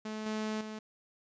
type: tone with level steps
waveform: sawtooth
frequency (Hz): 216.1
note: A3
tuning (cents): -31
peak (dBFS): -33 / -29 / -36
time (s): 0.05-0.79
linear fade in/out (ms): 5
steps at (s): 0.26 / 0.61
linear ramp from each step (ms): 2
effects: resampled to 16000 Hz